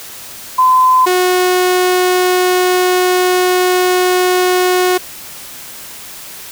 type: tone pair in turn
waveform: sine / sawtooth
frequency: 1022 / 364.4 Hz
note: C6 / F#4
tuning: -41 / -26 cents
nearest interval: octave + tritone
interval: 1785 cents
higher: first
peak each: -6 / -6 dBFS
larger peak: neither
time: 0.58-1.06 / 1.06-4.98 s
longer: second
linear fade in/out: 10 ms
effects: white hiss -31 dBFS RMS until 6.51 s